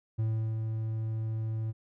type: tone with ADSR envelope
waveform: triangle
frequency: 110.8 Hz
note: A2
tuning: 13 cents sharp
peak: -24 dBFS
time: 0.18-1.73 s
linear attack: 16 ms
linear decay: 360 ms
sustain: -4 dB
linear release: 32 ms
effects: none